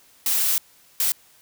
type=noise bursts at uneven times; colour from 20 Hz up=blue; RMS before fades=-21 dBFS; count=2; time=0.26-0.58 / 1-1.12 s; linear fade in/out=2 ms; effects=white hiss -55 dBFS RMS until 1.41 s